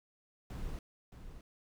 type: noise with echo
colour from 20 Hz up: brown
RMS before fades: -40 dBFS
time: 0.5-0.79 s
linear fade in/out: 2 ms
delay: 620 ms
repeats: 1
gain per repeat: -9 dB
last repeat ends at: 1.41 s
effects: none